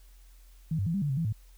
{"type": "tone with pitch steps", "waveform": "sine", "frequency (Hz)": [159.5, 98.3, 165.9, 198.2, 145.9, 133.4, 165.1, 107.9], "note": ["D#3", "G2", "E3", "G3", "D3", "C3", "E3", "A2"], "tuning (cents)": [43, 5, 11, 19, -11, 34, 3, -33], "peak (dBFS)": -26, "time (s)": [0.71, 1.326], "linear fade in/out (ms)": 5, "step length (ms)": 77, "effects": ["added 43 Hz sine -51 dBFS peak until 1.57 s", "white hiss -64 dBFS RMS until 1.57 s"]}